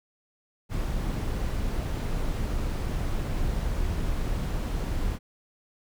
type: noise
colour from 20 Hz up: brown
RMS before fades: -28 dBFS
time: 0.69-5.19 s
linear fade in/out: 50 ms
effects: none